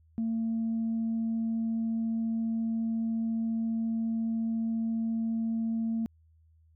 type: tone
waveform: sine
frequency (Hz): 226.2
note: A3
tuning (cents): +48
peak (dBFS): -26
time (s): 0.18-6.06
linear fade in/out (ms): 0
effects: tanh soft clip ceiling -24 dBFS + added 80 Hz sine -59 dBFS peak until 6.75 s